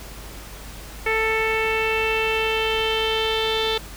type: tone with low-pass filter sweep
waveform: sawtooth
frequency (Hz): 442.5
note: A4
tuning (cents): +10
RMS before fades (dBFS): -22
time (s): 1.06-3.78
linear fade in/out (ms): 5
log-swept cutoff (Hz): 2200 to 3600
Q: 5.7
effects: added 50 Hz sine -38 dBFS peak until 3.96 s + pink hiss -40 dBFS RMS until 3.96 s